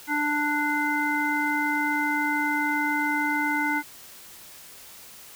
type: harmonic tone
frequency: 295.5 Hz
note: D4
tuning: 11 cents sharp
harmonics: 1 / 3 / 5 / 7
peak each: -28 / -28 / -28 / -28 dBFS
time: 0.07-3.83 s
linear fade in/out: 50 ms
effects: white hiss -46 dBFS RMS until 5.35 s